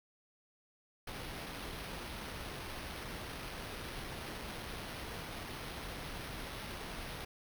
pink noise with sample-and-hold, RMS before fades -44 dBFS, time 1.07-7.25 s, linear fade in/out 5 ms, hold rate 7350 Hz, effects none

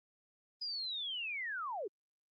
sine linear sweep, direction down, 4992 to 349.2 Hz, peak -37 dBFS, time 0.61-1.88 s, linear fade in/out 10 ms, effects Opus 24 kbps

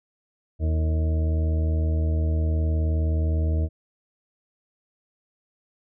harmonic tone with a mistuned harmonic, 79.5 Hz, D#2, 38 cents sharp, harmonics 1 / 2 / 3 / 4 / 6 / 7 / 8, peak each -20 / -34 / -39 / -35 / -39 / -44 / -39 dBFS, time 0.59-3.69 s, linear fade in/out 50 ms, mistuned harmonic 6, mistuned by -86 cents, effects none

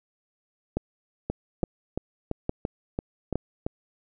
two click trains, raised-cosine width 2 ms, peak -12 / -14 dBFS, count 4 / 8, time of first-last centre 0.77-3.356 / 1.3-3.665 s, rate 1.16 / 2.96 Hz, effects none

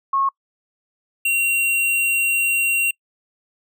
sine / square tone pair in turn, 1091 / 2749 Hz, C#6 / F7, -28 / -28 cents, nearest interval octave + major third, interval 1600 cents, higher second, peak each -16 / -17 dBFS, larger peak first, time 0.13-0.29 / 1.25-2.91 s, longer second, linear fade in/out 5 ms, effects noise-tail reverb RT60 0.1 s tail -26 dB re dry

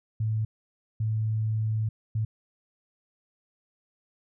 sine tone bursts at uneven times, 109.5 Hz, A2, 8 cents flat, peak -24 dBFS, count 3, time 0.2-0.45 / 1-1.89 / 2.15-2.25 s, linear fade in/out 5 ms, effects none

